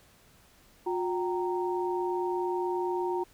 sine tone cluster, 359 / 770 / 927 Hz, F4 / G5 / A#5, +48 / -31 / -10 cents, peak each -29 / -38 / -33 dBFS, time 0.86-3.24 s, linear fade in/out 10 ms, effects pink hiss -60 dBFS RMS until 3.33 s

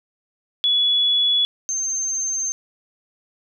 sine tone pair in turn, 3400 / 6308 Hz, G#7 / G8, +40 / +10 cents, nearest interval major seventh, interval 1070 cents, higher second, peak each -15 / -21 dBFS, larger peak first, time 0.64-1.45 / 1.69-2.52 s, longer second, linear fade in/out 0 ms, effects none

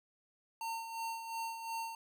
square tone with tremolo, 910 Hz, A#5, 42 cents flat, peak -37 dBFS, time 0.61-1.95 s, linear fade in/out 2 ms, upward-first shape sine, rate 2.8 Hz, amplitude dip 55%, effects none

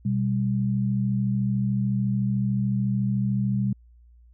sine tone pair together, 124.2 / 197.95 Hz, B2 / G3, +10 / +17 cents, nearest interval minor sixth, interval 807 cents, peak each -24 dBFS, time 0.05-3.73 s, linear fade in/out 5 ms, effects added 59 Hz sine -50 dBFS peak until 4.33 s

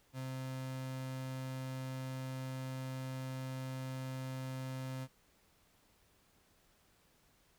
35% pulse tone, 130.81 Hz, C3, in tune, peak -38 dBFS, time 0.13-5.08 s, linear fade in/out 50 ms, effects pink hiss -70 dBFS RMS until 7.58 s

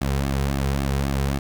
sawtooth tone with flanger, 68.6 Hz, C#2, 17 cents flat, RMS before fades -23 dBFS, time 0.01-1.39 s, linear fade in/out 5 ms, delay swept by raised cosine 2 to 3.5 ms, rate 3.7 Hz, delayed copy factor -0.9, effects 8-bit

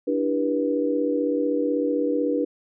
sine chord, E minor seventh, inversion third, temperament equal with one note detuned, 293.7 / 329.6 / 392 / 485.1 Hz, D4 / E4 / G4 / B4, 0 / 0 / 0 / -31 cents, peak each -24 / -30 / -30 / -24 dBFS, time 0.07-2.45 s, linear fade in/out 10 ms, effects none

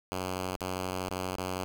5% pulse tone with dropouts, 92.5 Hz, F#2, in tune, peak -21 dBFS, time 0.12-1.64 s, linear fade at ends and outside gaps 0 ms, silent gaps 0.562-0.607 / 1.09-1.109 / 1.361-1.384 s, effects none

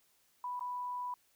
sine tone with dropouts, 987.8 Hz, B5, in tune, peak -36 dBFS, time 0.44-1.14 s, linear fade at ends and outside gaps 2 ms, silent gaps 0.595-0.608 s, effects white hiss -71 dBFS RMS until 1.35 s

